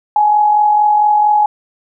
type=tone with amplitude modulation; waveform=sine; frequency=840 Hz; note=G#5; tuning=19 cents sharp; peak=-6 dBFS; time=0.16-1.46 s; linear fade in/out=2 ms; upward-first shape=sine; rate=44.4 Hz; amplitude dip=40%; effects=none